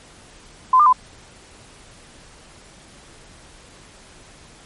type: tone with pitch steps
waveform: sine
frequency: 1025 / 1200 / 1014 Hz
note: C6 / D6 / B5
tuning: -36 / +37 / +45 cents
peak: -9 dBFS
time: 0.73-0.928 s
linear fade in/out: 5 ms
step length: 66 ms
effects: pink hiss -46 dBFS RMS until 4.65 s + MP3 48 kbps